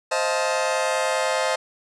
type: chord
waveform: sawtooth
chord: F dominant seventh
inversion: second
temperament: just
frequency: 523.8 / 628.6 / 698.5 / 873.1 Hz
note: C5 / Eb5 / F5 / A5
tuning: +2 / +18 / 0 / -14 cents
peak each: -21 / -21 / -26 / -24 dBFS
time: 0.11-1.56 s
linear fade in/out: 10 ms
effects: resampled to 22050 Hz + 9-bit